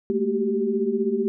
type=tone cluster; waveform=sine; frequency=211.7 / 228.1 / 376.4 / 391.7 Hz; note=G#3 / A#3 / F#4 / G4; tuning=+33 / -37 / +30 / -1 cents; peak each=-29 / -26 / -30 / -23 dBFS; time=0.1-1.28 s; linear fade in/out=0 ms; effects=none